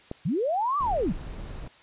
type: click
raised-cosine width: 2 ms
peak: -19 dBFS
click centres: 0.114 s
type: linear two-way sweep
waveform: sine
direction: up then down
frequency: 123.4 to 1195 to 123.4 Hz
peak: -23 dBFS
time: 0.25-1.13 s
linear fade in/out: 10 ms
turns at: 0.78 s
type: noise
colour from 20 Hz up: brown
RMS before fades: -36 dBFS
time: 0.8-1.68 s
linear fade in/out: 5 ms
effects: white hiss -54 dBFS RMS until 1.82 s + resampled to 8000 Hz